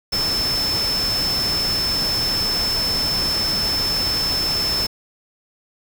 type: tone in noise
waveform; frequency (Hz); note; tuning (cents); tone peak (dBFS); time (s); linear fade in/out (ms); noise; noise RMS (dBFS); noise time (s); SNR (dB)
sine; 5274; E8; 0; -19; 0.12-4.87; 10; pink; -27; 0.12-4.87; +5
effects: none